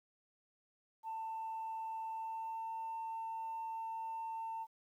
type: tone with pitch glide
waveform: sine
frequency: 892 to 899.2 Hz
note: A5 to A5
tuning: +23 to +37 cents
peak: -38 dBFS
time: 1.03-4.67 s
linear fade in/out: 50 ms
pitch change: +14 cents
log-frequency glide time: 2.13-2.61 s
effects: tanh soft clip ceiling -36 dBFS + 12-bit